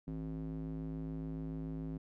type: tone with band-pass filter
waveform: square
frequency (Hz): 53.5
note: A1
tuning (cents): -48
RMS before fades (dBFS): -41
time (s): 0.07-1.98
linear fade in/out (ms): 10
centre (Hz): 220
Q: 3.3
effects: none